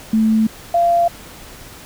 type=tone pair in turn; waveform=sine; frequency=220 / 688 Hz; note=A3 / F5; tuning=0 / -26 cents; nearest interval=octave + minor sixth; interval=1974 cents; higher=second; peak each=-11 dBFS; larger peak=neither; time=0.13-0.47 / 0.74-1.08 s; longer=neither; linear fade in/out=5 ms; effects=pink hiss -38 dBFS RMS until 1.85 s